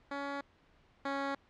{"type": "tone pair in turn", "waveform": "10% pulse", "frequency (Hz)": [281, 276.8], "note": ["C#4", "C#4"], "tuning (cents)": [24, -2], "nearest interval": "unison", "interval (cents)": 26, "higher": "first", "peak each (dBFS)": [-28, -25], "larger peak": "second", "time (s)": [[0.11, 0.41], [1.05, 1.35]], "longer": "neither", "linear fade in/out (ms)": 5, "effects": ["pink hiss -66 dBFS RMS until 1.49 s", "low-pass 3000 Hz 12 dB/octave"]}